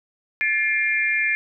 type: tone cluster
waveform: sine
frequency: 1741 / 2121 / 2383 Hz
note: A6 / C7 / D7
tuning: -19 / +23 / +25 cents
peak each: -23 dBFS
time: 0.41-1.35 s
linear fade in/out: 0 ms
effects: none